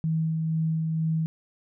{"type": "tone with tremolo", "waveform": "sine", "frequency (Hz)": 160.4, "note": "E3", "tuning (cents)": -47, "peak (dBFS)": -22, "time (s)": [0.04, 1.26], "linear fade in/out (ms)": 0, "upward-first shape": "sine", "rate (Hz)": 2.1, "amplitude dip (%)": 25, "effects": []}